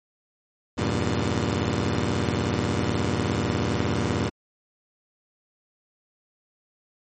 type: chord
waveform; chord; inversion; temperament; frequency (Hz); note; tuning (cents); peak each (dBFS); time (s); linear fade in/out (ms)
15% pulse; E diminished seventh; none; just; 82.41 / 98.89 / 118.67 / 142.4; E2 / G2 / Bb2 / Db3; 0 / +16 / +31 / +47; -23 / -21 / -21 / -26; 0.77-4.3; 20
effects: MP3 32 kbps